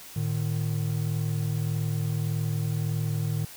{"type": "tone pair together", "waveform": "triangle", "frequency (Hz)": [110, 151.7], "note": ["A2", "D#3"], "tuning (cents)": [0, -44], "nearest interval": "tritone", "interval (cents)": 556, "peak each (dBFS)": -26, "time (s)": [0.16, 3.45], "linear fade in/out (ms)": 5, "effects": ["white hiss -45 dBFS RMS until 3.56 s"]}